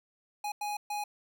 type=tone bursts at uneven times; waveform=square; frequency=830.6 Hz; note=G#5; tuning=in tune; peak=-33 dBFS; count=3; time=0.44-0.52 / 0.61-0.77 / 0.9-1.04 s; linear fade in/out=5 ms; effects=none